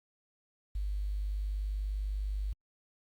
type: tone with quantisation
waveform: sine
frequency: 50.2 Hz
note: G1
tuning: 42 cents sharp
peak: -31 dBFS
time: 0.75-2.53 s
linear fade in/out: 5 ms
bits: 10
effects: Opus 48 kbps